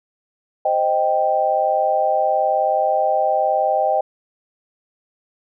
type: chord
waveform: sine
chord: C minor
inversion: none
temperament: equal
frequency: 523.3 / 622.3 / 784 Hz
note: C5 / Eb5 / G5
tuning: 0 / 0 / 0 cents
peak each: -23 / -19 / -18 dBFS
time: 0.65-4.01 s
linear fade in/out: 5 ms
effects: none